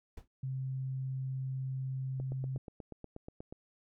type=noise with exponential decay; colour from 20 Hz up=brown; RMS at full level=-41 dBFS; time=0.17-0.28 s; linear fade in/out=5 ms; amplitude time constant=23 ms
type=tone; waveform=sine; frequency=131.9 Hz; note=C3; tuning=14 cents sharp; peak=-34 dBFS; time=0.43-2.58 s; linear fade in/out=5 ms
type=click train; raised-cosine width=2 ms; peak=-31 dBFS; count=12; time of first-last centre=2.2-3.525 s; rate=8.3 Hz
effects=none